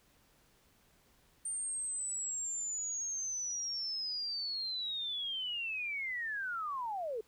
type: linear sweep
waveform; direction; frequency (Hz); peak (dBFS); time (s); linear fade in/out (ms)
sine; down; 8870 to 415.3; -35; 1.45-7.21; 5
effects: pink hiss -68 dBFS RMS until 7.27 s